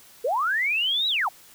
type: linear two-way sweep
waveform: sine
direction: up then down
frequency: 430.7 to 3947 to 640 Hz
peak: -21 dBFS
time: 0.24-1.29 s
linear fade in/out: 10 ms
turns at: 1.08 s
effects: white hiss -51 dBFS RMS until 1.54 s